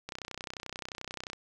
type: click train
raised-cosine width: 0.2 ms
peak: -21 dBFS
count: 40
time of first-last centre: 0.09-1.332 s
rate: 31.4 Hz
effects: none